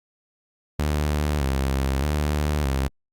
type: tone with vibrato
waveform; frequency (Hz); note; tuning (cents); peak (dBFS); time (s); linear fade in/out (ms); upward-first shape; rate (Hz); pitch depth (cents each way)
sawtooth; 70.8; C#2; +37; -17; 0.79-2.88; 5; square; 0.81; 89
effects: Opus 48 kbps